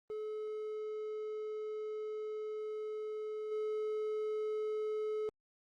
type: tone with level steps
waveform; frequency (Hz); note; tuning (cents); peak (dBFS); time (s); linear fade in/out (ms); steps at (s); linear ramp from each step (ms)
triangle; 429.4; A4; -42; -36 / -32; 0.1-5.29; 0; 3.51; 10
effects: Opus 24 kbps